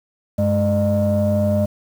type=tone cluster; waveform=sine; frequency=97.5 / 209.7 / 605 Hz; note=G2 / G#3 / D#5; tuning=-9 / +17 / -49 cents; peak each=-18 dBFS; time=0.38-1.66 s; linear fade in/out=10 ms; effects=tanh soft clip ceiling -10 dBFS + 7-bit